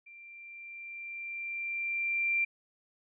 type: tone with level ramp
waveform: sine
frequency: 2365 Hz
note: D7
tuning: 12 cents sharp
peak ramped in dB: -49 to -25 dBFS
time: 0.06-2.45 s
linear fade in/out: 10 ms
effects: none